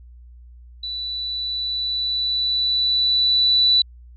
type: tone with level ramp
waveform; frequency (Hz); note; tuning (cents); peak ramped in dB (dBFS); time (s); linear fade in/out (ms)
sine; 3965; B7; +6; -26 to -12; 0.83-3.82; 5
effects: added 60 Hz sine -41 dBFS peak until 4.16 s